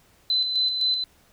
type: tone with tremolo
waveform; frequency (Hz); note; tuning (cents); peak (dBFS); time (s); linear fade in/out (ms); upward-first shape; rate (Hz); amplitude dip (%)
sine; 4032; B7; +35; -19; 0.3-1.04; 2; square; 3.9; 45
effects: pink hiss -59 dBFS RMS until 1.32 s